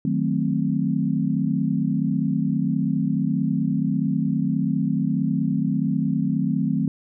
sine chord, D# diminished seventh, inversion none, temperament equal, 155.56 / 185 / 220 / 261.6 Hz, D#3 / F#3 / A3 / C4, 0 / 0 / 0 / 0 cents, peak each -25 dBFS, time 0.05-6.88 s, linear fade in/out 2 ms, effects none

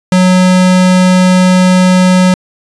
square tone, 183.7 Hz, F#3, 12 cents flat, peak -5 dBFS, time 0.12-2.34 s, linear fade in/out 2 ms, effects resampled to 22050 Hz

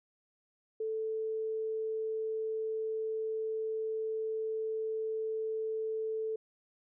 sine tone, 440 Hz, A4, in tune, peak -32 dBFS, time 0.8-6.36 s, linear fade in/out 5 ms, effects none

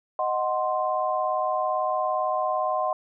sine chord, C diminished, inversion first, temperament equal, 622.3 / 740 / 1046.5 Hz, Eb5 / Gb5 / C6, 0 / 0 / 0 cents, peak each -27 dBFS, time 0.19-2.93 s, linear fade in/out 2 ms, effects none

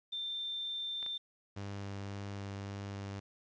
sine tone, 3577 Hz, A7, 28 cents sharp, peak -36 dBFS, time 0.12-1.18 s, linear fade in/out 10 ms
clicks, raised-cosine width 0.3 ms, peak -33 dBFS, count 2, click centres 1.028 / 1.063 s
sawtooth tone with vibrato, 99.6 Hz, G2, 28 cents sharp, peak -36 dBFS, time 1.56-3.2 s, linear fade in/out 10 ms, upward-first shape sine, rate 1.8 Hz, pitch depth 9 cents each way
effects resampled to 16000 Hz + 11-bit

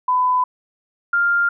sine tone pair in turn, 1003 / 1398.7 Hz, B5 / F6, +26 / +2 cents, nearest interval tritone, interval 576 cents, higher second, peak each -14 dBFS, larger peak neither, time 0.08-0.44 / 1.13-1.49 s, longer neither, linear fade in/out 5 ms, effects none

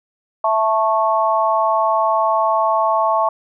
sine chord, A major, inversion second, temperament just, 660 / 880 / 1100 Hz, E5 / A5 / C#6, +2 / 0 / -14 cents, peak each -18 dBFS, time 0.44-3.29 s, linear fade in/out 5 ms, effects none

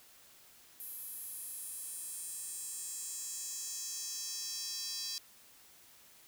square tone with high-pass filter sweep, 363.4 Hz, F#4, 31 cents flat, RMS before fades -42 dBFS, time 0.8-5.18 s, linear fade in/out 0 ms, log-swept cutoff 12000 to 4900 Hz, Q 3.3, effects white hiss -60 dBFS RMS until 6.27 s

